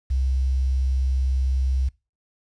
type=tone with quantisation; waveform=sine; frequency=65.41 Hz; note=C2; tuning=in tune; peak=-19 dBFS; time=0.1-1.89 s; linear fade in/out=10 ms; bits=8; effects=noise-tail reverb RT60 0.3 s tail -24 dB re dry + resampled to 22050 Hz